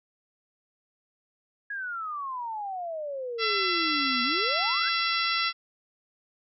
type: exponential two-way sweep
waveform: sine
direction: down then up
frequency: 1677 to 239 to 1677 Hz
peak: -31 dBFS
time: 1.7-4.89 s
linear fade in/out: 5 ms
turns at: 4.23 s
type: harmonic tone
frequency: 673 Hz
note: E5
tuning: 36 cents sharp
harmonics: 2 / 3 / 4 / 5 / 6 / 7 / 8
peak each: -29 / -31 / -32 / -33 / -34 / -34 / -35 dBFS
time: 3.38-5.53 s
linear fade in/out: 50 ms
effects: none